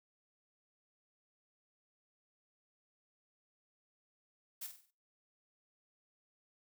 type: noise with echo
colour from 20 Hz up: blue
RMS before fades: -43 dBFS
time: 4.61-4.67 s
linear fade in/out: 10 ms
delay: 48 ms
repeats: 5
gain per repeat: -7 dB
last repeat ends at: 4.91 s
effects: noise-tail reverb RT60 0.3 s tail -18 dB re dry